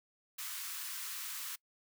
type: high-pass noise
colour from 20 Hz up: white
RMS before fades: -42 dBFS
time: 0.38-1.56 s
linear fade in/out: 10 ms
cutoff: 1000 Hz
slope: 48 dB/octave
effects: noise-tail reverb RT60 0.1 s tail -24 dB re dry